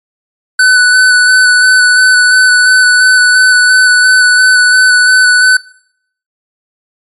square tone with vibrato, 1497 Hz, F#6, 20 cents sharp, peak -4 dBFS, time 0.59-5.57 s, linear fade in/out 5 ms, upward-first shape square, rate 2.9 Hz, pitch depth 14 cents each way, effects noise-tail reverb RT60 0.7 s tail -22 dB re dry + MP3 48 kbps

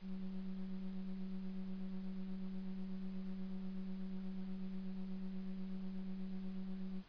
triangle ring-modulated tone, 92.5 Hz, F#2, in tune, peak -35 dBFS, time 0.01-7.04 s, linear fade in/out 50 ms, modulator 96.6 Hz, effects pink hiss -64 dBFS RMS until 7.08 s + resampled to 11025 Hz

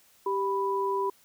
sine tone pair together, 392 / 987.8 Hz, G4 / B5, 0 / 0 cents, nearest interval octave + major third, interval 1600 cents, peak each -28 dBFS, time 0.26-1.1 s, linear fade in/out 5 ms, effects white hiss -61 dBFS RMS until 1.24 s

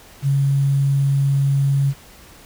sine tone with quantisation, 138.59 Hz, C#3, in tune, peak -14 dBFS, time 0.22-1.94 s, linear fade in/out 50 ms, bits 7, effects pink hiss -45 dBFS RMS until 2.45 s

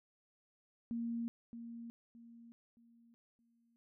sine tone with echo, 233.1 Hz, A#3, in tune, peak -36 dBFS, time 0.91-1.28 s, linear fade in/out 0 ms, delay 620 ms, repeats 4, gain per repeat -9 dB, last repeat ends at 3.76 s, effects none

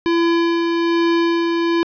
square tone with tremolo, 337.2 Hz, E4, 39 cents sharp, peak -14 dBFS, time 0.06-1.83 s, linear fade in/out 0 ms, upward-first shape sine, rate 1.2 Hz, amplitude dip 30%, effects resampled to 11025 Hz + 9-bit

